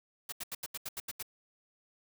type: noise bursts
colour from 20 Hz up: white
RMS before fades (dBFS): -39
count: 9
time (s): 0.29-1.227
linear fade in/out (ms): 5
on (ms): 33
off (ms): 80
effects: none